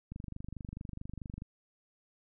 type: click train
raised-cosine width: 5 ms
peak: -29 dBFS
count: 33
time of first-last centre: 0.12-1.421 s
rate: 24.6 Hz
effects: none